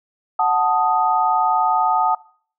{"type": "chord", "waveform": "sine", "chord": "D# diminished", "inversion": "first", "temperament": "equal", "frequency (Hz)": [740, 880, 1244.5], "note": ["F#5", "A5", "D#6"], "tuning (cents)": [0, 0, 0], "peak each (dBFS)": [-19, -18, -20], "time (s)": [0.39, 2.15], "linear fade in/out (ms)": 5, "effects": ["noise-tail reverb RT60 0.5 s tail -22 dB re dry"]}